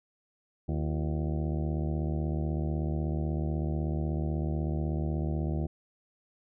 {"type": "harmonic tone with a mistuned harmonic", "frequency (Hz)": 76.2, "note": "D#2", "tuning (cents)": -36, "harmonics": [1, 2, 3, 4, 5, 6, 7, 8, 9, 10], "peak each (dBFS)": [-31, -32, -38, -38, -46, -48, -49, -46, -48, -50], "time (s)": [0.68, 5.67], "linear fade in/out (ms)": 10, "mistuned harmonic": 4, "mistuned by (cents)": 150, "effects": []}